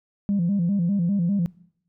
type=tone with vibrato; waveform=sine; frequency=185.7 Hz; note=F#3; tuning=7 cents sharp; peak=-18 dBFS; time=0.29-1.46 s; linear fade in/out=0 ms; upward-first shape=square; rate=5 Hz; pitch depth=140 cents each way; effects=noise-tail reverb RT60 0.7 s tail -23 dB re dry + tanh soft clip ceiling -16 dBFS